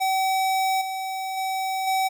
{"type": "tone with level steps", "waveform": "square", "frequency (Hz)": 763, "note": "G5", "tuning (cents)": -47, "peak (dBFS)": [-21, -28, -25, -21], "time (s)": [0, 2.09], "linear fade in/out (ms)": 20, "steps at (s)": [0.81, 1.37, 1.87], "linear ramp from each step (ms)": 5, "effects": []}